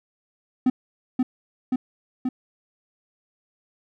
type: tone with echo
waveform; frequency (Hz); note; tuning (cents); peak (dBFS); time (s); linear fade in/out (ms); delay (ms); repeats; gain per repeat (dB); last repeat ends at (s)
triangle; 254.6; C4; -47; -13; 0.66-0.7; 5; 530; 3; -2; 2.29
effects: none